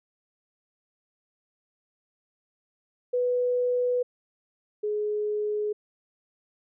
sine tone pair in turn, 493.9 / 420.4 Hz, B4 / G#4, 0 / +21 cents, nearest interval minor third, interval 279 cents, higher first, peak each -22 / -25 dBFS, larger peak first, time 3.13-4.03 / 4.83-5.73 s, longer neither, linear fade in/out 10 ms, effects none

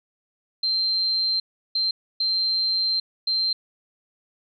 sine tone bursts at uneven times, 4141 Hz, C8, 19 cents flat, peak -20 dBFS, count 4, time 0.63-1.4 / 1.75-1.91 / 2.2-3 / 3.27-3.53 s, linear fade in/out 5 ms, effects none

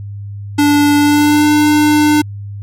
square tone with pitch glide, 291.4 to 299.9 Hz, D4 to D4, -13 to +36 cents, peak -8 dBFS, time 0.58-2.22 s, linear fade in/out 10 ms, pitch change +49 cents, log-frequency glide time 0.97-1.51 s, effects added 101 Hz sine -23 dBFS peak until 2.62 s + MP3 64 kbps

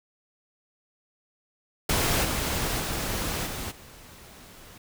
pink noise with level steps, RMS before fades -24 / -28 / -30 / -34 / -48 dBFS, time 1.89-4.78 s, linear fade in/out 5 ms, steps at 2.23 / 2.78 / 3.45 / 3.7 s, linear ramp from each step 20 ms, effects none

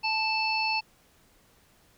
harmonic tone, 880 Hz, A5, in tune, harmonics 1 / 3 / 5 / 6, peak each -29 / -28 / -32 / -40 dBFS, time 0.03-0.81 s, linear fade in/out 20 ms, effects pink hiss -62 dBFS RMS until 1.97 s

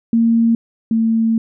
sine tone pair in turn, 229.7 / 225.4 Hz, A#3 / A3, -25 / +42 cents, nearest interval unison, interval 33 cents, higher first, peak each -10 / -12 dBFS, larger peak first, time 0.13-0.55 / 0.91-1.38 s, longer second, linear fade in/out 2 ms, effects none

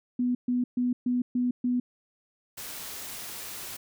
sine tone bursts, 246.9 Hz, B3, in tune, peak -23 dBFS, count 6, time 0.19-1.8 s, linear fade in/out 5 ms, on 160 ms, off 130 ms
white noise, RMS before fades -39 dBFS, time 2.57-3.77 s, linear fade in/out 10 ms
effects none

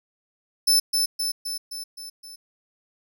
sawtooth tone with echo, 5274 Hz, E8, in tune, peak -13 dBFS, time 0.67-0.8 s, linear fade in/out 10 ms, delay 260 ms, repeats 6, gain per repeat -4 dB, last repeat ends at 2.36 s, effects none

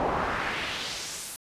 brown noise with band-pass filter sweep, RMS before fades -31 dBFS, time 0-1.36 s, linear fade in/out 0 ms, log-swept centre 730 to 11000 Hz, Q 1.5, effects resampled to 32000 Hz

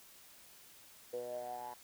10% pulse tone with band-pass filter sweep, 122.2 Hz, B2, 18 cents flat, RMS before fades -43 dBFS, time 1.13-1.74 s, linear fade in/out 5 ms, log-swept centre 480 to 940 Hz, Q 9.5, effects white hiss -59 dBFS RMS until 1.83 s

